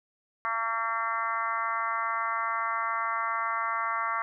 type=harmonic tone; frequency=227.2 Hz; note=A#3; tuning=44 cents flat; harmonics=3 / 4 / 5 / 6 / 7 / 8 / 9; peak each=-40 / -36 / -30 / -33 / -40 / -38 / -38 dBFS; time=0.45-4.22 s; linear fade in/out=0 ms; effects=none